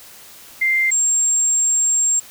sine tone pair in turn, 2093 / 7459 Hz, C7 / A#8, 0 / 0 cents, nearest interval octave + minor seventh, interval 2200 cents, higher second, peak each -14 dBFS, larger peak neither, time 0.61-0.91 / 0.91-2.2 s, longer second, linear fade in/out 10 ms, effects white hiss -42 dBFS RMS until 2.3 s

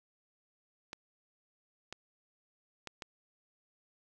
clicks, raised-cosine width 0.2 ms, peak -24 dBFS, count 4, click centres 0.931 / 1.926 / 2.873 / 3.022 s, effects none

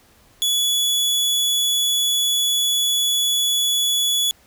sawtooth tone, 3408 Hz, G#7, 44 cents sharp, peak -14 dBFS, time 0.42-4.31 s, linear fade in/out 0 ms, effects pink hiss -54 dBFS RMS until 4.46 s

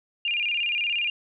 sine tone with vibrato, 2600 Hz, E7, 24 cents flat, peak -23 dBFS, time 0.25-1.1 s, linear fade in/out 2 ms, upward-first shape square, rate 17 Hz, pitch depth 130 cents each way, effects none

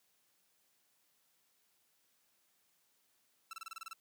sawtooth tone bursts, 1334 Hz, E6, 20 cents sharp, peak -40 dBFS, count 9, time 3.51-3.932 s, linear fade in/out 2 ms, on 22 ms, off 28 ms, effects white hiss -75 dBFS RMS until 4 s + high-pass 100 Hz 12 dB/octave

